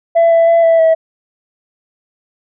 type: tone with pitch steps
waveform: sine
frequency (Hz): 670 / 665 / 671 / 660 / 648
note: E5 / E5 / E5 / E5 / E5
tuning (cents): +28 / +15 / +31 / +2 / -30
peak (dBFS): -4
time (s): 0.15-0.95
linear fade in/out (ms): 20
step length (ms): 160
effects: tanh soft clip ceiling -5 dBFS